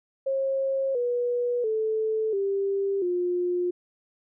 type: tone with pitch steps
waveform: sine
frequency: 539 / 485.8 / 437.8 / 394.6 / 355.6 Hz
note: C#5 / B4 / A4 / G4 / F4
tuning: -49 / -29 / -9 / +11 / +31 cents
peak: -23 dBFS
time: 0.26-3.71 s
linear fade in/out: 10 ms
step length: 690 ms
effects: none